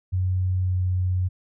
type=tone with pitch glide; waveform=sine; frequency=92.3 to 91.56 Hz; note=F#2 to F#2; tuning=-4 to -18 cents; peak=-20 dBFS; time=0.12-1.29 s; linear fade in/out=20 ms; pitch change=-14 cents; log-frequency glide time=0.61-0.75 s; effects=none